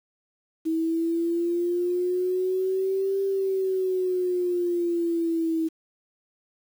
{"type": "linear two-way sweep", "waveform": "sine", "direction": "up then down", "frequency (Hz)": [320.7, 392, 320.7], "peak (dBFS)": -22, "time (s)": [0.65, 5.69], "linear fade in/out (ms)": 20, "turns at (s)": 3.22, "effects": ["8-bit"]}